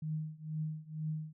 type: tone with tremolo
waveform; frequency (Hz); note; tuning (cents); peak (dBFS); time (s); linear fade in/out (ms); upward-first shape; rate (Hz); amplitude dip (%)
sine; 155.56; D#3; 0; -32; 0.02-1.33; 5; triangle; 2.1; 95
effects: none